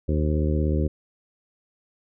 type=harmonic tone with a mistuned harmonic; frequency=76.5 Hz; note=D#2; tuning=29 cents flat; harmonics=1 / 2 / 3 / 4 / 5 / 6 / 7; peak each=-22 / -27 / -30 / -30 / -31 / -37 / -34 dBFS; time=0.08-0.88 s; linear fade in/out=10 ms; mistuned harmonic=7; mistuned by=-16 cents; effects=none